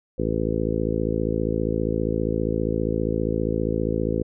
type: harmonic tone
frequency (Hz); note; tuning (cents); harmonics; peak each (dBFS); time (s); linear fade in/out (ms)
55; A1; 0; 1 / 2 / 3 / 4 / 5 / 6 / 7 / 8 / 9; -30 / -30 / -30 / -30 / -30 / -30 / -30 / -30 / -30; 0.18-4.23; 10
effects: none